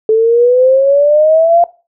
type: exponential sweep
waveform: sine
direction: up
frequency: 434.8 to 697 Hz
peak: -5 dBFS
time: 0.09-1.64 s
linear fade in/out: 2 ms
effects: noise-tail reverb RT60 0.3 s tail -18 dB re dry